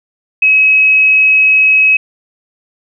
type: tone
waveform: sine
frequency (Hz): 2557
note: D#7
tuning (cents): +47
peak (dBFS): -5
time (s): 0.42-1.97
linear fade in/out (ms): 5
effects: none